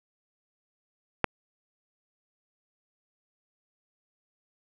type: click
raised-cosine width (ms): 0.5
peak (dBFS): -6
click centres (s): 1.243
effects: none

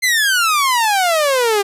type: exponential sweep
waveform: sawtooth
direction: down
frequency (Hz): 2100 to 392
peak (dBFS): -9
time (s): 0.02-1.63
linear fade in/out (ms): 20
effects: resampled to 32000 Hz

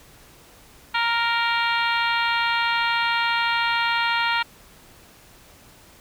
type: harmonic tone with a mistuned harmonic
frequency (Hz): 466.2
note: A#4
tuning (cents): 0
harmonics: 2 / 3 / 4 / 5 / 6 / 7 / 8 / 9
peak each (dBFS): -24 / -25 / -28 / -28 / -30 / -32 / -35 / -34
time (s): 0.94-4.43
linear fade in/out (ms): 10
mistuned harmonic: 8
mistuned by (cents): -24
effects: pink hiss -50 dBFS RMS until 6 s

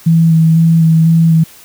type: tone with vibrato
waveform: sine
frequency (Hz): 163.1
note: E3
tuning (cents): -18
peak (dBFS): -5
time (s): 0.06-1.44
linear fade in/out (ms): 10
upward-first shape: square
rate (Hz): 2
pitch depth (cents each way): 15
effects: white hiss -39 dBFS RMS until 1.64 s

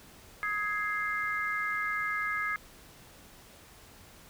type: chord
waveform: sine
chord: Ab major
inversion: second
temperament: equal with one note detuned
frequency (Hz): 1260.4 / 1661.2 / 2093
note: Eb6 / Ab6 / C7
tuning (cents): +22 / 0 / 0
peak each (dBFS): -34 / -33 / -34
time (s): 0.43-2.56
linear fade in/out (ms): 0
effects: pink hiss -54 dBFS RMS until 4.29 s

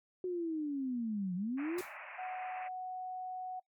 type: linear two-way sweep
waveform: sine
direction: down then up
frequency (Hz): 370 to 174.61 to 370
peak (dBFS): -33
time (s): 0.24-1.81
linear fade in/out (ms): 2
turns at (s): 1.35
type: band-pass noise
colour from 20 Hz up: white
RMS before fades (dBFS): -48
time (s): 1.57-2.69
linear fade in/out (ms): 20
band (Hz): 560 to 2600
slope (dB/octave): 96
type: noise with exponential decay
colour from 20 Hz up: white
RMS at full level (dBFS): -43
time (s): 1.78-1.97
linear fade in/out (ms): 5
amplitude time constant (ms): 41
type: tone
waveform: sine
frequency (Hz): 740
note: F#5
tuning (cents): 0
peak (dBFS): -38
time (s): 2.18-3.6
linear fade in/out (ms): 10
effects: noise-tail reverb RT60 0.1 s tail -21 dB re dry + MP3 96 kbps

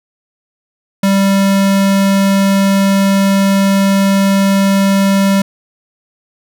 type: tone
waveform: square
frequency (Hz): 196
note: G3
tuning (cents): 0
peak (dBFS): -9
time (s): 1.03-5.42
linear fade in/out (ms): 5
effects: none

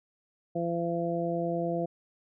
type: harmonic tone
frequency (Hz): 170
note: F3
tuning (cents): -46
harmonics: 1 / 2 / 3 / 4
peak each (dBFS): -33 / -33 / -33 / -33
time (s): 0.55-1.86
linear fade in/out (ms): 10
effects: none

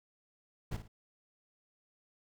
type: noise with echo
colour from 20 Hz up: brown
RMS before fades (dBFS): -36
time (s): 0.71-0.77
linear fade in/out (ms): 10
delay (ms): 55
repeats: 2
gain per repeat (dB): -10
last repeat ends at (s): 0.88
effects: none

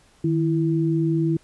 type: tone pair together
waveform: sine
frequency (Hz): 155.83 / 330.2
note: D#3 / E4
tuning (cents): +3 / +3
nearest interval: octave + minor second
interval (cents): 1300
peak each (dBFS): -21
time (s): 0.24-1.37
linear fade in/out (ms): 5
effects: pink hiss -57 dBFS RMS until 1.43 s + resampled to 24000 Hz

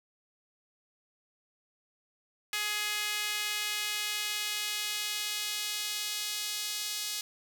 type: tone with high-pass filter sweep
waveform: sawtooth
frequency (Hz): 418.8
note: G#4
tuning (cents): +15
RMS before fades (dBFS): -34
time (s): 2.53-7.21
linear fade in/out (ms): 2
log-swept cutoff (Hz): 2200 to 4100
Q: 1.2
effects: none

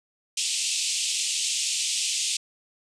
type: band-pass noise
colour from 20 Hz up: white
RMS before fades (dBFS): -27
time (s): 0.37-2.37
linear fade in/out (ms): 5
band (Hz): 2500 to 8700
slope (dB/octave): 48
effects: none

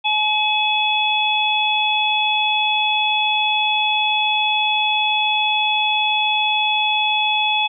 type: harmonic tone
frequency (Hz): 853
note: G#5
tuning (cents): +46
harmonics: 1 / 3 / 4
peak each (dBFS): -20 / -20 / -20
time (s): 0.04-7.68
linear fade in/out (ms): 20
effects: none

